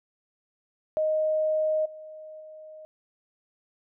sine tone with level steps, 622.3 Hz, D#5, in tune, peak -22 / -40 / -42 dBFS, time 0.97-2.85 s, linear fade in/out 0 ms, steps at 1.85 / 2.4 s, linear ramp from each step 10 ms, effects none

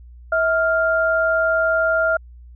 sine tone pair together, 647.9 / 1396.9 Hz, E5 / F6, -30 / 0 cents, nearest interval octave + minor second, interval 1330 cents, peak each -18 dBFS, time 0.32-2.17 s, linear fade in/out 5 ms, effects added 60 Hz sine -39 dBFS peak until 2.55 s

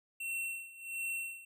square tone with tremolo, 2714 Hz, E7, 50 cents sharp, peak -35 dBFS, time 0.2-1.45 s, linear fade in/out 5 ms, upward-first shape sine, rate 1.4 Hz, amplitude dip 85%, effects none

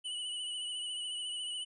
square tone with vibrato, 2960 Hz, F#7, in tune, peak -37 dBFS, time 0.04-1.65 s, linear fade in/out 20 ms, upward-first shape triangle, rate 14 Hz, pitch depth 46 cents each way, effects resampled to 24000 Hz

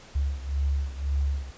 sine beating tone pair, 69.3 / 71.2 Hz, C#2 / C#2, 0 / +47 cents, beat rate 1.9 Hz, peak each -26 / -29 dBFS, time 0.15-1.51 s, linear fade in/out 10 ms, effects pink hiss -49 dBFS RMS until 1.57 s + resampled to 16000 Hz

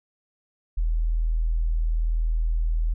sine tone, 40.52 Hz, E1, 29 cents flat, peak -20 dBFS, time 0.77-2.94 s, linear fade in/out 10 ms, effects none

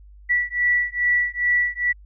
sine beating tone pair, 1952 / 1954.4 Hz, B6 / B6, -21 / -19 cents, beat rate 2.4 Hz, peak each -21 dBFS, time 0.29-1.93 s, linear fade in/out 20 ms, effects added 50 Hz sine -43 dBFS peak until 2.05 s

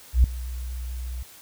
sine tone with ADSR envelope, 61.74 Hz, B1, in tune, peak -10 dBFS, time 0.13-1.23 s, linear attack 110 ms, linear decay 3 ms, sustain -19 dB, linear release 5 ms, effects white hiss -48 dBFS RMS until 1.41 s

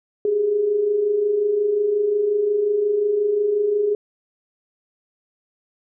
sine tone pair together, 390.2 / 415.8 Hz, G4 / G#4, -8 / +2 cents, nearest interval minor second, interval 110 cents, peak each -27 / -17 dBFS, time 0.25-3.95 s, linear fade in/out 2 ms, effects none

